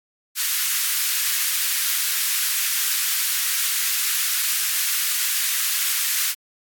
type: high-pass noise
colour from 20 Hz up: white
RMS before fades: -22 dBFS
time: 0.35-6.35 s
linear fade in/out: 50 ms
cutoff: 1400 Hz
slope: 24 dB/octave
effects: AAC 64 kbps